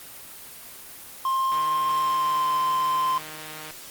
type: tone with pitch glide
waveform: triangle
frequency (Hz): 1058 to 1038.6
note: C6 to C6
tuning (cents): +19 to -13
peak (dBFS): -19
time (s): 1.25-3.18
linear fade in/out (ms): 2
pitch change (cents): -32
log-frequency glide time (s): 1.92-2.48
type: click train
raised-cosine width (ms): 0.3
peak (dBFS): -23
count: 340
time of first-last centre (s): 1.52-3.707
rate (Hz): 155
effects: white hiss -42 dBFS RMS until 3.9 s + Opus 24 kbps